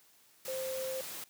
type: tone in noise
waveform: sine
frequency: 523.3 Hz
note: C5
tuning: in tune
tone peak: -35 dBFS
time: 0.48-1.01 s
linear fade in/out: 2 ms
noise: white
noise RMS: -43 dBFS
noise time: 0.45-1.24 s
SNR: +5 dB
effects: white hiss -64 dBFS RMS until 1.29 s + high-pass 100 Hz 12 dB/octave